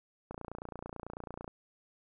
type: click train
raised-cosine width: 1 ms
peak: -27 dBFS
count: 35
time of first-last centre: 0.31-1.478 s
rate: 29.1 Hz
effects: none